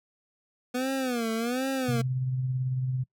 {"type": "tone with vibrato", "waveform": "25% pulse", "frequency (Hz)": 245, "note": "B3", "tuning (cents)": -14, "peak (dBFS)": -23, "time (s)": [0.74, 2.02], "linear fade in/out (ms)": 10, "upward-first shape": "sine", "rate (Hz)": 1.3, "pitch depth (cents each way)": 160}
{"type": "tone with tremolo", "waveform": "sine", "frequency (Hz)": 128.9, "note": "C3", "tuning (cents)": -26, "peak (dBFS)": -24, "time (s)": [1.88, 3.04], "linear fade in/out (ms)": 10, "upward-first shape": "triangle", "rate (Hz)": 18, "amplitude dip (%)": 40}
{"effects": ["noise-tail reverb RT60 0.1 s tail -23 dB re dry"]}